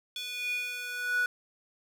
square tone with high-pass filter sweep, 491.1 Hz, B4, 10 cents flat, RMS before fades -33 dBFS, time 0.16-1.26 s, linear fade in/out 2 ms, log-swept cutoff 3200 to 1400 Hz, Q 7.5, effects none

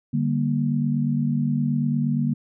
sine chord, G minor, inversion second, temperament just, 147 / 196 / 235.2 Hz, D3 / G3 / Bb3, +2 / 0 / +16 cents, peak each -23 / -28 / -23 dBFS, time 0.13-2.34 s, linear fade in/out 10 ms, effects none

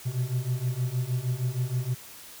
triangle beating tone pair, 122.1 / 128.5 Hz, B2 / C3, -19 / -31 cents, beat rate 6.4 Hz, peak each -28 / -26 dBFS, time 0.05-1.95 s, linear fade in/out 20 ms, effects white hiss -46 dBFS RMS until 2.4 s

